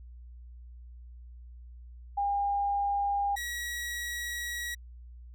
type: tone pair in turn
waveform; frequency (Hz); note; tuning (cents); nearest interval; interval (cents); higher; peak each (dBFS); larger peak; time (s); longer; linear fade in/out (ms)
sine / sawtooth; 806 / 1917; G5 / A#6; +48 / +48; octave + minor third; 1500; second; -26 / -30; first; 2.17-3.36 / 3.36-4.75; second; 10
effects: added 60 Hz sine -45 dBFS peak until 5.34 s